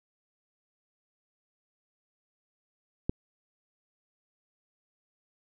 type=click; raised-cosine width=3 ms; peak=-14 dBFS; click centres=3.095 s; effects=none